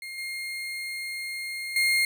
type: tone with level steps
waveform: 35% pulse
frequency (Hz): 2129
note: C7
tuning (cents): +30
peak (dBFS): -34 / -30 / -19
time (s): 0.02-2.05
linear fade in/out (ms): 2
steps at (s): 0.18 / 1.76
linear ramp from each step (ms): 2
effects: none